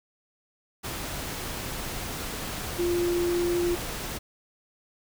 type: tone in noise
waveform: sine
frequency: 348.6 Hz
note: F4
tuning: 3 cents flat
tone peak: -23 dBFS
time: 2.78-3.76 s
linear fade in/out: 20 ms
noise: pink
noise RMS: -34 dBFS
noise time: 0.83-4.19 s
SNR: +8 dB
effects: none